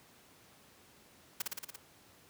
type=noise with echo; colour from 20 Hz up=white; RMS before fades=-34 dBFS; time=1.4-1.42 s; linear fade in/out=5 ms; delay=57 ms; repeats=6; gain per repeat=-2 dB; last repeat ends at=1.762 s; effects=pink hiss -61 dBFS RMS until 2.29 s + high-pass 100 Hz 12 dB/octave